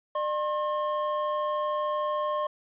triangle tone pair together, 601.1 / 1071 Hz, D5 / C6, +40 / +40 cents, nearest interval minor seventh, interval 1000 cents, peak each -27 dBFS, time 0.15-2.47 s, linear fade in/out 5 ms, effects resampled to 8000 Hz + 10-bit

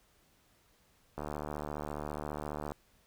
click train, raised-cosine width 1 ms, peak -24 dBFS, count 116, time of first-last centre 1.18-2.719 s, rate 74.7 Hz, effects pink hiss -68 dBFS RMS until 3.06 s

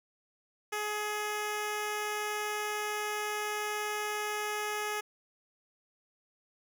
10% pulse tone, 420.7 Hz, G#4, 22 cents sharp, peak -24 dBFS, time 0.72-5.01 s, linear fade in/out 10 ms, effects none

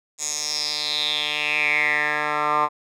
10% pulse tone with band-pass filter sweep, 149.8 Hz, D3, 35 cents sharp, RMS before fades -23 dBFS, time 0.18-2.69 s, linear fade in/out 50 ms, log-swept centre 7100 to 1100 Hz, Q 6.1, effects none

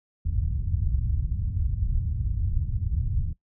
white low-pass noise, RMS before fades -26 dBFS, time 0.25-3.33 s, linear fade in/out 5 ms, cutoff 100 Hz, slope 24 dB/octave, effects noise-tail reverb RT60 0.1 s tail -18 dB re dry

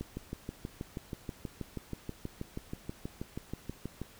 click train, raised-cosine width 3 ms, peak -24 dBFS, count 26, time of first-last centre 0.01-4.016 s, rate 6.24 Hz, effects pink hiss -56 dBFS RMS until 4.19 s

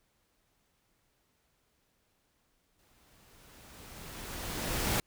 pink noise with exponential growth, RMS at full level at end -29 dBFS, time 2.79-5 s, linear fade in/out 1 ms, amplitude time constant 480 ms, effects pink hiss -74 dBFS RMS until 5.06 s

